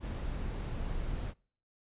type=noise; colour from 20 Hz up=brown; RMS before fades=-36 dBFS; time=0-1.34 s; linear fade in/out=50 ms; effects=noise-tail reverb RT60 0.5 s tail -26 dB re dry + resampled to 8000 Hz